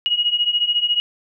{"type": "beating tone pair", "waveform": "sine", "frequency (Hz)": [2884, 2898], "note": ["F#7", "F#7"], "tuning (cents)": [-45, -37], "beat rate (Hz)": 14, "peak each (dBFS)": [-21, -18], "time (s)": [0.06, 1], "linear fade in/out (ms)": 0, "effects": []}